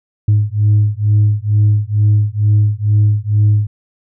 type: beating tone pair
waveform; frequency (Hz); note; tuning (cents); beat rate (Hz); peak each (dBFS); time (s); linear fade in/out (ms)
sine; 103.83 / 106.03; G#2 / G#2; 0 / +36; 2.2; -11; 0.28-3.67; 5
effects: tanh soft clip ceiling -5 dBFS